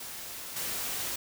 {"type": "noise with level steps", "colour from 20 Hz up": "white", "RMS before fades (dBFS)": [-41, -34], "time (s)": [0, 1.16], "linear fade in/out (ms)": 5, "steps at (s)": 0.56, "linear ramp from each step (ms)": 5, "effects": []}